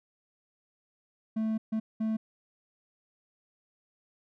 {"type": "tone bursts at uneven times", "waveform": "triangle", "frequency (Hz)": 220, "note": "A3", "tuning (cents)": 0, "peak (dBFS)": -25, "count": 3, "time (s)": [[1.36, 1.58], [1.72, 1.8], [2, 2.17]], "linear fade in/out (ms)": 10, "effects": []}